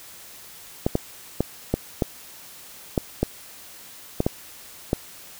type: clicks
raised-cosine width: 2 ms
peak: -6 dBFS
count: 10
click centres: 0.865 / 0.954 / 1.406 / 1.74 / 2.022 / 2.978 / 3.23 / 4.204 / 4.265 / 4.931 s
effects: white hiss -44 dBFS RMS until 5.39 s